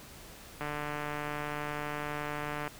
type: click train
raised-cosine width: 0.5 ms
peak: -21 dBFS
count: 307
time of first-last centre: 0.61-2.678 s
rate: 148 Hz
effects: pink hiss -50 dBFS RMS until 2.79 s